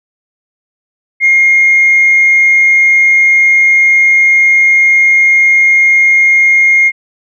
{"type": "tone", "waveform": "sine", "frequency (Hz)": 2134, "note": "C7", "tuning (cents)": 34, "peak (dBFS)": -3, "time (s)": [1.2, 6.92], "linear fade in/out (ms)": 50, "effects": ["tanh soft clip ceiling 0 dBFS"]}